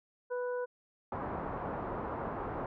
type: harmonic tone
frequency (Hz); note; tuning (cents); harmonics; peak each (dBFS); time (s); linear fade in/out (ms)
493.9; B4; 0; 1 / 2 / 3; -33 / -43 / -45; 0.3-0.66; 20
type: low-pass noise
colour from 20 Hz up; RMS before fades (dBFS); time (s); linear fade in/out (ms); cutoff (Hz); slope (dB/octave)
white; -38; 1.12-2.66; 2; 1100; 24
effects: none

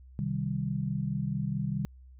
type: chord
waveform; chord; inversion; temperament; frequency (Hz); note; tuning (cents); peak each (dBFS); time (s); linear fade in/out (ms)
sine; C minor; none; equal; 130.81 / 155.56 / 196; C3 / Eb3 / G3; 0 / 0 / 0; -33; 0.19-1.85; 0
effects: added 64 Hz sine -49 dBFS peak until 2.19 s

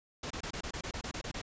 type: noise bursts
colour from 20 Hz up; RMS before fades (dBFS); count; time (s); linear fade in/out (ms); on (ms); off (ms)
pink; -39; 12; 0.23-1.416; 5; 75; 26
effects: resampled to 16000 Hz

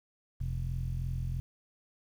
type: tone with low-pass filter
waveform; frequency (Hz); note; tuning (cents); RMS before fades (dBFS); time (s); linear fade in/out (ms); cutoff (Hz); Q
sawtooth; 43; F1; -26; -34; 0.4-1.4; 0; 120; 4.7
effects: 10-bit

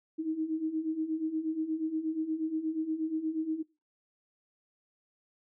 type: beating tone pair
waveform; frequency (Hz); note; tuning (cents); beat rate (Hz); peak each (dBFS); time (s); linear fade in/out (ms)
sine; 311.1 / 319.5; D#4 / D#4; 0 / +46; 8.4; -36 / -31; 0.18-3.63; 20
effects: noise-tail reverb RT60 0.3 s tail -23 dB re dry

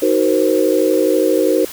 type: chord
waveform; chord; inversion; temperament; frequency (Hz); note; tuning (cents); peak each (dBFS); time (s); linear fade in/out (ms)
sine; C half-diminished seventh; first; just; 314 / 376.7 / 470.9 / 523.3; Eb4 / Gb4 / Bb4 / C5; +16 / +31 / +18 / 0; -17; 0.02-1.65; 5
effects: white hiss -32 dBFS RMS until 1.72 s

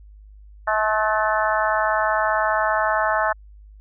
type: harmonic tone with a mistuned harmonic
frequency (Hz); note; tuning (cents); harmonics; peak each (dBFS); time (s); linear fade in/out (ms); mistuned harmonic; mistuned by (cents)
215.2; A3; -38; 3 / 4 / 5 / 6 / 7 / 8; -23 / -24 / -25 / -26 / -26 / -27; 0.67-3.33; 10; 8; +31
effects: added 51 Hz sine -42 dBFS peak until 3.8 s

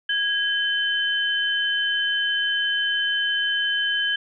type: tone pair together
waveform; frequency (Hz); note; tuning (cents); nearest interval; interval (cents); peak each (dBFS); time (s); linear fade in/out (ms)
sine; 1649 / 3063; G#6 / G7; -13 / -41; major seventh; 1072; -23; 0.09-4.16; 5
effects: none

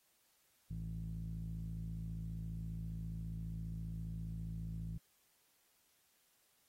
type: tone with low-pass filter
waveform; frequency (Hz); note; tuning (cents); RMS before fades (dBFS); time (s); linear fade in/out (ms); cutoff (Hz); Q
sawtooth; 54.8; A1; -6; -43; 0.7-4.98; 5; 150; 6.5
effects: white hiss -74 dBFS RMS until 6.68 s + AAC 48 kbps

